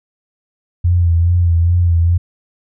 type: tone with vibrato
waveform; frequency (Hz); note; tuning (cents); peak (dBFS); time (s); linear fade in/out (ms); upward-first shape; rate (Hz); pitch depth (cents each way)
sine; 86; F2; -26; -9; 0.84-2.18; 10; sine; 2.4; 46
effects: none